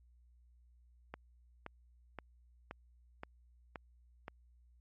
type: click train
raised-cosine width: 0.5 ms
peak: -28 dBFS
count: 7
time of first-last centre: 1.14-4.281 s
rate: 1.91 Hz
effects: added 60 Hz sine -62 dBFS peak until 4.8 s + MP3 32 kbps